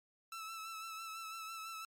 sawtooth tone with vibrato, 1318.5 Hz, E6, in tune, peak -40 dBFS, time 0.32-1.85 s, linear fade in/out 2 ms, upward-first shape sine, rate 6 Hz, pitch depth 31 cents each way, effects MP3 64 kbps

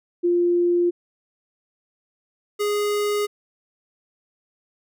sine / square tone pair in turn, 349.2 / 414.1 Hz, F4 / G#4, 0 / -5 cents, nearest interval minor third, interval 295 cents, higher second, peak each -16 / -21 dBFS, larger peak first, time 0.23-0.91 / 2.59-3.27 s, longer neither, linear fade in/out 20 ms, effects none

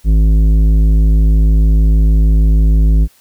sine tone with tanh clipping, 53.2 Hz, G#1, 42 cents sharp, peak -8 dBFS, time 0.04-3.08 s, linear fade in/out 50 ms, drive 11 dB, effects white hiss -50 dBFS RMS until 3.2 s

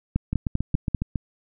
two click trains, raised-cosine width 5 ms, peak -9 / -12 dBFS, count 5 / 7, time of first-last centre 0.16-0.947 / 0.33-1.158 s, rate 5.08 / 7.25 Hz, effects none

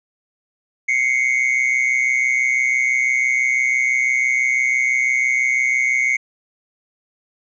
triangle tone pair together, 2091 / 2217 Hz, C7 / C#7, -2 / 0 cents, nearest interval minor second, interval 102 cents, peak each -17 / -16 dBFS, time 0.88-6.17 s, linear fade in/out 10 ms, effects resampled to 16000 Hz

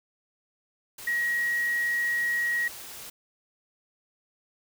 sine tone in noise, 1900 Hz, A#6, 33 cents sharp, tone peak -24 dBFS, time 1.07-2.68 s, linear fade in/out 5 ms, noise white, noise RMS -42 dBFS, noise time 0.98-3.1 s, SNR +15 dB, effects none

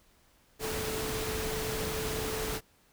sine tone in noise, 437.6 Hz, A4, 9 cents flat, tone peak -36 dBFS, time 0.59-2.61 s, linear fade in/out 50 ms, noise pink, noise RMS -35 dBFS, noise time 0.59-2.61 s, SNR -4 dB, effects pink hiss -65 dBFS RMS until 2.92 s

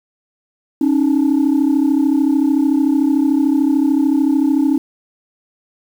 sine tone pair together, 274 / 307.5 Hz, C#4 / D#4, -20 / -20 cents, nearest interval major second, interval 200 cents, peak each -12 / -13 dBFS, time 0.81-4.78 s, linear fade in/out 5 ms, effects tanh soft clip ceiling -8 dBFS + 7-bit

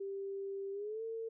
sine tone with pitch glide, 393.1 to 451.6 Hz, G4 to A4, +5 to +45 cents, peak -38 dBFS, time 0-1.29 s, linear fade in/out 10 ms, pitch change +240 cents, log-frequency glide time 0.72-1.03 s, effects none

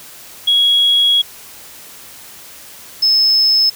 sine tone pair in turn, 3322 / 5209 Hz, G#7 / E8, 0 / -21 cents, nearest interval minor sixth, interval 779 cents, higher second, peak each -8 dBFS, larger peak neither, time 0.47-1.22 / 3.02-3.7 s, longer first, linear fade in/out 10 ms, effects tanh soft clip ceiling -5 dBFS + white hiss -37 dBFS RMS until 3.75 s

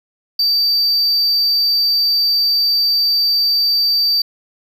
triangle tone, 4641 Hz, D8, 21 cents flat, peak -11 dBFS, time 0.39-4.22 s, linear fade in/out 5 ms, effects none

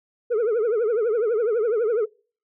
sine tone with vibrato, 450 Hz, A4, 39 cents sharp, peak -16 dBFS, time 0.3-2.06 s, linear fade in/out 20 ms, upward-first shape triangle, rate 12 Hz, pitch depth 180 cents each way, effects noise-tail reverb RT60 0.4 s tail -25 dB re dry + tanh soft clip ceiling -18 dBFS

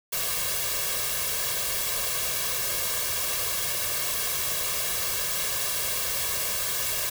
white noise with comb filter, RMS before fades -28 dBFS, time 0.12-7.1 s, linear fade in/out 10 ms, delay 1.8 ms, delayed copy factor +0.8, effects none

